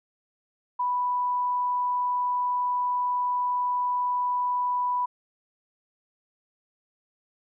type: tone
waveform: sine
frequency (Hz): 987.8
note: B5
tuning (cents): 0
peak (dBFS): -23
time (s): 0.79-5.06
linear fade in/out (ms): 10
effects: none